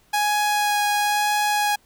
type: tone with vibrato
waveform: sawtooth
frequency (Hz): 830.6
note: G#5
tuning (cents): 0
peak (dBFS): -15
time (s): 0.13-1.76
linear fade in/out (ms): 10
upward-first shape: sine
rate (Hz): 1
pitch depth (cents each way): 9
effects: pink hiss -59 dBFS RMS until 1.85 s